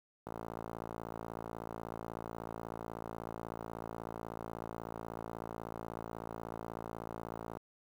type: click train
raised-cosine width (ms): 1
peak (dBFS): -27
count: 412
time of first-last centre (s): 0.27-7.57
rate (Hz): 56.3
effects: high-pass 60 Hz 12 dB/octave + 9-bit